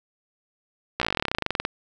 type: slowing click train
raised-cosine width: 0.3 ms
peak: -7 dBFS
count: 23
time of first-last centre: 1-1.651 s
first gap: 15 ms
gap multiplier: 1.06
effects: none